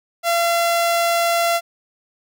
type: tone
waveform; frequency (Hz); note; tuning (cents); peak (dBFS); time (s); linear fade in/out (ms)
sawtooth; 682; F5; -41; -12; 0.23-1.61; 50
effects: none